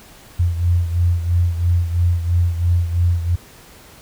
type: beating tone pair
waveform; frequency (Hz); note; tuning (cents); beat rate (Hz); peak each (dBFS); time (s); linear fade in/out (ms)
sine; 86.3 / 89.3; F2 / F2; -20 / +39; 3; -15 / -21; 0.39-3.36; 10
effects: pink hiss -44 dBFS RMS until 4.01 s